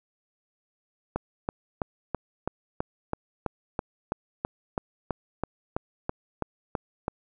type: click train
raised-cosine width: 1 ms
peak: -13 dBFS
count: 19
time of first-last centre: 1.16-7.081 s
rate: 3.04 Hz
effects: none